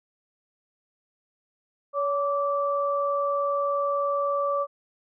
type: tone pair together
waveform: sine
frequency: 565.4 / 1164 Hz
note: C#5 / D6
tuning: +34 / -16 cents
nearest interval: octave + minor second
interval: 1250 cents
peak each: -25 / -26 dBFS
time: 1.93-4.67 s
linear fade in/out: 50 ms
effects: none